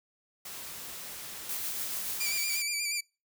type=noise; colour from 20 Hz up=white; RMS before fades=-42 dBFS; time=0.45-2.38 s; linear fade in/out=5 ms
type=noise with tremolo; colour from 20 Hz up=blue; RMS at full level=-34 dBFS; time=1.49-2.62 s; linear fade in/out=2 ms; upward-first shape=triangle; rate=6.9 Hz; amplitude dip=40%
type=tone with vibrato; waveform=15% pulse; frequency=2349 Hz; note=D7; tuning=in tune; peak=-23 dBFS; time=2.2-3.01 s; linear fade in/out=10 ms; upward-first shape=square; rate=8.4 Hz; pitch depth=35 cents each way
effects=noise-tail reverb RT60 0.3 s tail -26 dB re dry